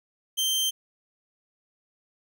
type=tone; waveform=sawtooth; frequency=3136 Hz; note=G7; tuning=in tune; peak=-20 dBFS; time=0.37-0.71 s; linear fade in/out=20 ms; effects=none